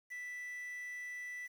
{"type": "tone with quantisation", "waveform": "triangle", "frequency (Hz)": 1975.5, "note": "B6", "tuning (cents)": 0, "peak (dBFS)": -40, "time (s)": [0.1, 1.48], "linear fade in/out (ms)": 20, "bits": 10, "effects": []}